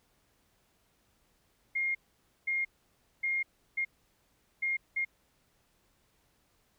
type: tone bursts at uneven times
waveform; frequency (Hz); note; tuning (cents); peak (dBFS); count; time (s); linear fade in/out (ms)
sine; 2131; C7; +31; -28; 6; 1.75-1.95 / 2.47-2.65 / 3.23-3.43 / 3.77-3.85 / 4.62-4.77 / 4.96-5.05; 10
effects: pink hiss -71 dBFS RMS until 6.78 s